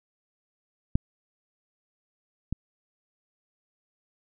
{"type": "clicks", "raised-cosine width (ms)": 5, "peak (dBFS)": [-9, -16], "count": 2, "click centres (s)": [0.955, 2.526], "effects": []}